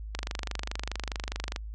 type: click train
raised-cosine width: 0.2 ms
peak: -15 dBFS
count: 36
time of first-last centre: 0.15-1.561 s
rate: 24.8 Hz
effects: added 53 Hz sine -36 dBFS peak until 1.74 s + resampled to 22050 Hz